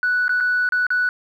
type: tone with dropouts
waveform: sine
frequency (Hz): 1480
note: F#6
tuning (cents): 0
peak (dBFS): -15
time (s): 0.03-1.09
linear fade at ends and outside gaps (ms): 1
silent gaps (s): 0.281-0.293 / 0.403-0.407 / 0.69-0.722 / 0.867-0.904
effects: tanh soft clip ceiling -13 dBFS + 9-bit